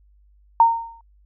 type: tone with exponential decay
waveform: sine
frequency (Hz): 920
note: A#5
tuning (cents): -23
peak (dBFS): -7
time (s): 0.6-1.01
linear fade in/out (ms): 2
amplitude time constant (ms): 87
effects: added 50 Hz sine -52 dBFS peak until 1.25 s